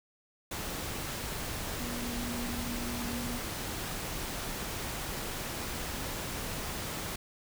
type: tone in noise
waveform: sine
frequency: 240.1 Hz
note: B3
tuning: 49 cents flat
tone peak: -37 dBFS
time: 1.8-3.38 s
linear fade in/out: 5 ms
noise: pink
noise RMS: -37 dBFS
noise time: 0.51-7.16 s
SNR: -3 dB
effects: none